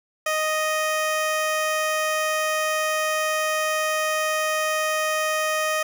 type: tone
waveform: 15% pulse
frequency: 622 Hz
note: D#5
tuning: 1 cent flat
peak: -15 dBFS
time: 0.26-5.83 s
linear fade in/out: 5 ms
effects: none